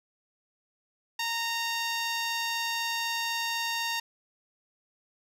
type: tone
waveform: 10% pulse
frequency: 924 Hz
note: A#5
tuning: 16 cents flat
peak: -20 dBFS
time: 1.19-4 s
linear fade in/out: 5 ms
effects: low-pass 12000 Hz 12 dB/octave